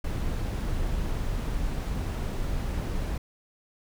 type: noise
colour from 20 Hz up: brown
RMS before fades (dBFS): -29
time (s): 0.04-3.18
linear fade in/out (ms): 5
effects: none